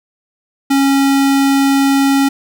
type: tone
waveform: square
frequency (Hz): 275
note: C#4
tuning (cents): -14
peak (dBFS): -10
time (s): 0.7-2.29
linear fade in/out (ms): 10
effects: none